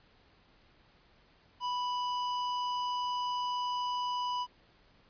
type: tone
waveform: square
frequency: 987.8 Hz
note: B5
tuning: in tune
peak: -32 dBFS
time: 1.6-4.47 s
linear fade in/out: 50 ms
effects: pink hiss -64 dBFS RMS until 5.09 s + resampled to 11025 Hz